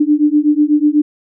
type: beating tone pair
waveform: sine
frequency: 294 / 302.1 Hz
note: D4 / D4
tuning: +2 / +49 cents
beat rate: 8.1 Hz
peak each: -12 dBFS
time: 0-1.02 s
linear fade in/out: 10 ms
effects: none